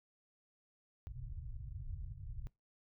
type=low-pass noise; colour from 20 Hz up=pink; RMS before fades=-45 dBFS; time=1.07-2.47 s; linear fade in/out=0 ms; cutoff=140 Hz; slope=96 dB/octave; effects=noise-tail reverb RT60 0.2 s tail -23 dB re dry